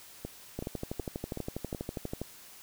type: two click trains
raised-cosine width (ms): 2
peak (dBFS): -23 / -21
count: 5 / 21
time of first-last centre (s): 0.25-1.748 / 0.59-2.216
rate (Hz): 2.67 / 12.3
effects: white hiss -52 dBFS RMS until 2.62 s